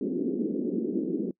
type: band-pass noise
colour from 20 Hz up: white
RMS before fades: -29 dBFS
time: 0.01-1.31 s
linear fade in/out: 5 ms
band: 200 to 400 Hz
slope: 48 dB/octave
effects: noise-tail reverb RT60 0.1 s tail -23 dB re dry